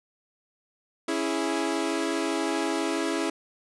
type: chord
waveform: sawtooth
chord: C# minor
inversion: none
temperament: equal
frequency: 277.2 / 329.6 / 415.3 Hz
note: C#4 / E4 / G#4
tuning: 0 / 0 / 0 cents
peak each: -27 / -24 / -28 dBFS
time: 1.08-3.3 s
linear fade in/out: 5 ms
effects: resampled to 24000 Hz